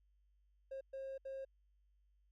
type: tone bursts at uneven times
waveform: triangle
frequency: 537 Hz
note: C5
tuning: 45 cents sharp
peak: -40 dBFS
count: 3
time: 0.71-0.81 / 0.93-1.18 / 1.25-1.45 s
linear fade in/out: 10 ms
effects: tanh soft clip ceiling -38 dBFS + added 50 Hz sine -70 dBFS peak until 2.31 s